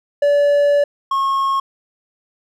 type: tone pair in turn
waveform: triangle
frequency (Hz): 576 / 1087.3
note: D5 / C#6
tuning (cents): -34 / -34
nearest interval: major seventh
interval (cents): 1100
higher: second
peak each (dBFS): -9 / -13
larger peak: first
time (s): 0.22-0.84 / 1.11-1.6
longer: first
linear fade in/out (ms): 5
effects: none